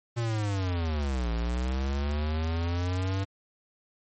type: linear two-way sweep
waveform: square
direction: down then up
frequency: 119.6 to 55.9 to 98 Hz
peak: -27 dBFS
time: 0.16-3.25 s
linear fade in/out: 20 ms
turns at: 1.32 s
effects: MP3 32 kbps